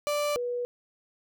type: tone pair in turn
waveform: 35% pulse / sine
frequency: 587.3 / 486.8 Hz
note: D5 / B4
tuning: 0 / -25 cents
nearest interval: minor third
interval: 325 cents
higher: first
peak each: -24 / -28 dBFS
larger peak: first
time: 0.07-0.36 / 0.36-0.65 s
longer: neither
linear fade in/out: 0 ms
effects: none

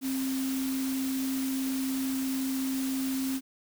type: tone in noise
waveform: sine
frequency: 265.2 Hz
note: C4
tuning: 23 cents sharp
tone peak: -28 dBFS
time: 0.01-3.41 s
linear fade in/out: 50 ms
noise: white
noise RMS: -39 dBFS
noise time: 0.01-3.41 s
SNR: +8 dB
effects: none

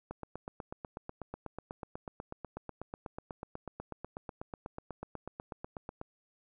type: click train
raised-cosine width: 1 ms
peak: -26 dBFS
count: 49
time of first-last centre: 0.11-6.014 s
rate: 8.13 Hz
effects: none

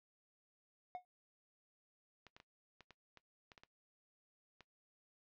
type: tone with exponential decay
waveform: triangle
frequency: 726 Hz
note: F#5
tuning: 33 cents flat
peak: -37 dBFS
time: 0.95-1.05 s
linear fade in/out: 0 ms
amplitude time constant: 20 ms
type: clicks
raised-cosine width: 0.2 ms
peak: -38 dBFS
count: 10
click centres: 2.267 / 2.365 / 2.401 / 2.807 / 2.907 / 3.173 / 3.518 / 3.578 / 3.635 / 4.607 s
effects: noise-tail reverb RT60 0.1 s tail -18 dB re dry + low-pass 4000 Hz 12 dB/octave

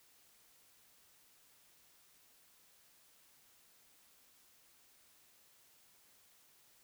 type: silence
effects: white hiss -67 dBFS RMS until 6.83 s

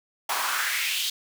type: noise with high-pass filter sweep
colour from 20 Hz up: pink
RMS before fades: -27 dBFS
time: 0.29-1.1 s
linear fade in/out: 5 ms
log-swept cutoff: 840 to 3700 Hz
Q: 3.1
effects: none

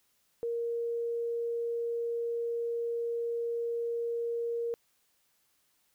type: tone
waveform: sine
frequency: 467.9 Hz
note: A#4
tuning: 6 cents sharp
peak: -30 dBFS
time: 0.43-4.74 s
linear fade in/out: 0 ms
effects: white hiss -72 dBFS RMS until 5.94 s

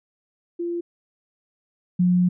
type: tone pair in turn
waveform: sine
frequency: 344.1 / 179.25 Hz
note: F4 / F3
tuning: -26 / +45 cents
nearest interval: major seventh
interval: 1129 cents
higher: first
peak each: -24 / -15 dBFS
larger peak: second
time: 0.59-0.81 / 1.99-2.29 s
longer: second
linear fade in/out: 10 ms
effects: none

